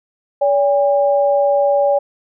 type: tone pair together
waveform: sine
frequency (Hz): 570 / 806.1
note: C#5 / G5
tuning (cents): +48 / +48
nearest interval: tritone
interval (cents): 600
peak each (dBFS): -12 / -18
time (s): 0.41-1.99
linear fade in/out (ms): 10
effects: none